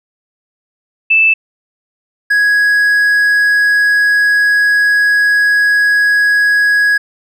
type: tone pair in turn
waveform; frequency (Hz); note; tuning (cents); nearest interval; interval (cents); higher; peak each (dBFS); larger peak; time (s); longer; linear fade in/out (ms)
sine / triangle; 2637 / 1664.1; E7 / G#6; 0 / +3; minor sixth; 797; first; -6; neither; 1.1-1.34 / 2.3-6.98; second; 10
effects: none